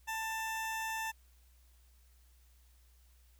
20% pulse tone, 888 Hz, A5, 16 cents sharp, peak -31 dBFS, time 0.07-1.12 s, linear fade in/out 20 ms, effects added 61 Hz sine -61 dBFS peak until 3.39 s + white hiss -71 dBFS RMS until 3.39 s

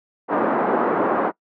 pink band-pass noise, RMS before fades -20 dBFS, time 0.28-1.32 s, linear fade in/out 50 ms, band 250 to 1300 Hz, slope 24 dB/octave, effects noise-tail reverb RT60 0.1 s tail -22 dB re dry

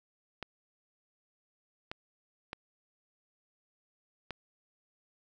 clicks, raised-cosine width 0.3 ms, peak -22 dBFS, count 4, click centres 0.427 / 1.915 / 2.531 / 4.307 s, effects none

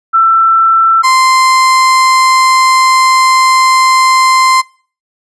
sine / 35% pulse tone pair in turn, 1336 / 1041.9 Hz, E6 / C6, +23 / -8 cents, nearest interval major third, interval 431 cents, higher first, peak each -4 dBFS, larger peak neither, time 0.13-1.03 / 1.03-4.62 s, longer second, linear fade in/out 20 ms, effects noise-tail reverb RT60 0.4 s tail -21 dB re dry + resampled to 22050 Hz

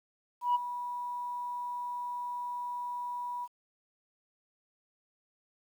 sine tone with ADSR envelope, 975 Hz, B5, 23 cents flat, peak -21 dBFS, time 0.41-3.48 s, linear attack 140 ms, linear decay 21 ms, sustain -13 dB, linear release 45 ms, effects tanh soft clip ceiling -21 dBFS + 10-bit

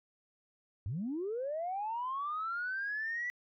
sine linear sweep, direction up, 84.5 to 1975.5 Hz, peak -33 dBFS, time 0.86-3.3 s, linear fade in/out 0 ms, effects tanh soft clip ceiling -29 dBFS

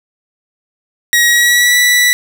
sawtooth tone with pitch glide, 1900 to 1961.3 Hz, A#6 to B6, +33 to -13 cents, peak -4 dBFS, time 1.13-2.13 s, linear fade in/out 0 ms, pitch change +54 cents, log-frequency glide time 1.28-1.78 s, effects none

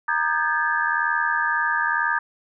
sine tone cluster, 933 / 1215 / 1564 / 1645 / 1727 Hz, A#5 / D#6 / G6 / G#6 / A6, +1 / -42 / -4 / -17 / -33 cents, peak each -26 dBFS, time 0.08-2.19 s, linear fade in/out 5 ms, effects none

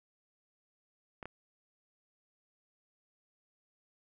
clicks, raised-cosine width 0.5 ms, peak -28 / -27 dBFS, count 2, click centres 1.228 / 1.256 s, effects none

